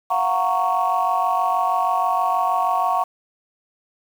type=chord; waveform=sine; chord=Gb major seventh; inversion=third; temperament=just; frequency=693.7 / 740 / 925 / 1110 Hz; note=F5 / Gb5 / Bb5 / Db6; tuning=-12 / 0 / -14 / +2 cents; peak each=-24 / -21 / -23 / -21 dBFS; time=0.1-3.04 s; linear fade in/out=10 ms; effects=tanh soft clip ceiling -9 dBFS + 7-bit